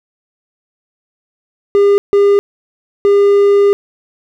triangle tone bursts at uneven times, 403.2 Hz, G4, 49 cents sharp, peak -4 dBFS, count 3, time 1.75-1.98 / 2.13-2.39 / 3.05-3.73 s, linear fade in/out 0 ms, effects none

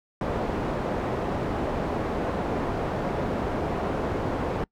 white low-pass noise, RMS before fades -28 dBFS, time 0.21-4.64 s, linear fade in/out 2 ms, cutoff 630 Hz, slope 12 dB/octave, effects noise-tail reverb RT60 0.1 s tail -25 dB re dry

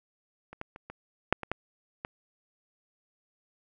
clicks, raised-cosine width 0.5 ms, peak -29 / -21 / -29 / -26 / -6 / -21 / -14 / -19 dBFS, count 8, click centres 0.53 / 0.614 / 0.761 / 0.9 / 1.326 / 1.433 / 1.516 / 2.049 s, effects none

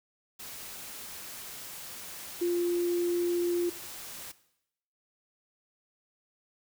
sine tone in noise, 348.8 Hz, F4, 2 cents flat, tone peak -25 dBFS, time 2.41-3.7 s, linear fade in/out 10 ms, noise white, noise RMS -43 dBFS, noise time 0.39-4.32 s, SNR +15 dB, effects noise-tail reverb RT60 0.8 s tail -17 dB re dry

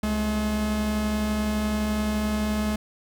45% pulse tone pair together, 67.1 / 213 Hz, C2 / G#3, +44 / +44 cents, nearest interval octave + minor sixth, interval 2000 cents, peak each -30 / -24 dBFS, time 0.03-2.76 s, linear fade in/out 5 ms, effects none

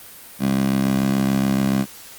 15% pulse tone with high-pass filter, 67 Hz, C2, 42 cents sharp, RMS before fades -19 dBFS, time 0.39-1.86 s, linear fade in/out 50 ms, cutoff 190 Hz, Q 2.5, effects white hiss -41 dBFS RMS until 2.18 s + Opus 32 kbps

